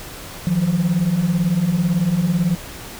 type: beating tone pair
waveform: sine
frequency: 160.8 / 178.8 Hz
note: E3 / F3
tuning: -43 / +41 cents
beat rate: 18 Hz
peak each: -18 / -15 dBFS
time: 0.47-2.55 s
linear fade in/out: 0 ms
effects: tanh soft clip ceiling -12 dBFS + pink hiss -35 dBFS RMS until 2.99 s